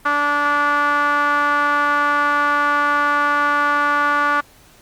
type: tone with band-pass filter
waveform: sawtooth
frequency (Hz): 290.5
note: D4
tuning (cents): -19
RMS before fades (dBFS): -17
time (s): 0.05-4.41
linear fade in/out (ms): 10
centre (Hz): 1300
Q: 6.5
effects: pink hiss -49 dBFS RMS until 4.81 s + Opus 32 kbps